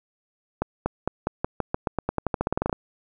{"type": "accelerating click train", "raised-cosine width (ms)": 1, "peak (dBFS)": -9, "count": 21, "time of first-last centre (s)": [0.62, 2.728], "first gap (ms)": 240, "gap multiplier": 0.9, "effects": []}